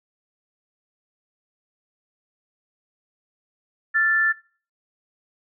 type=tone pair together; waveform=sine; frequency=1379.4 / 1760 Hz; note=F6 / A6; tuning=-22 / 0 cents; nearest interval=major third; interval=422 cents; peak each=-24 / -17 dBFS; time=3.94-4.33 s; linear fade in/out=20 ms; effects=noise-tail reverb RT60 0.4 s tail -20 dB re dry